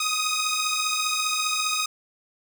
10% pulse beating tone pair, 1244.5 / 1259.5 Hz, D#6 / D#6, 0 / +21 cents, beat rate 15 Hz, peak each -18 dBFS, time 0-1.86 s, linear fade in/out 5 ms, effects none

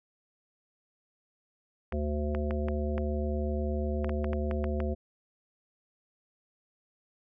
harmonic tone, 74.3 Hz, D2, 21 cents sharp, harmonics 1 / 3 / 5 / 7 / 9, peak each -30 / -35 / -37 / -38 / -40 dBFS, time 1.92-4.95 s, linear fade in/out 20 ms
clicks, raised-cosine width 0.5 ms, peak -21 dBFS, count 12, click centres 1.924 / 2.349 / 2.509 / 2.685 / 2.98 / 4.045 / 4.094 / 4.244 / 4.332 / 4.512 / 4.642 / 4.803 s
effects none

